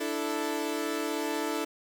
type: chord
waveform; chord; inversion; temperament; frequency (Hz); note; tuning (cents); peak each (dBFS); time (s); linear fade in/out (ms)
sawtooth; D suspended second; none; equal; 293.7 / 329.6 / 440; D4 / E4 / A4; 0 / 0 / 0; -30; 0-1.65; 10
effects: 8-bit